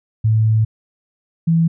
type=tone pair in turn; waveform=sine; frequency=110 / 165.13 Hz; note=A2 / E3; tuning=0 / +3 cents; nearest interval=perfect fifth; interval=703 cents; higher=second; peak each=-11 dBFS; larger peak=neither; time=0.24-0.65 / 1.47-1.68 s; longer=first; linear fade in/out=10 ms; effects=none